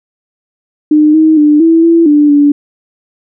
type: tone with pitch steps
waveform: sine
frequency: 303.2 / 315.4 / 298.2 / 328 / 333.8 / 295 / 289.2 Hz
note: D#4 / D#4 / D4 / E4 / E4 / D4 / D4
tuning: -45 / +24 / +27 / -9 / +22 / +8 / -27 cents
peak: -3 dBFS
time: 0.91-2.52 s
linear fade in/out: 5 ms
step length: 230 ms
effects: none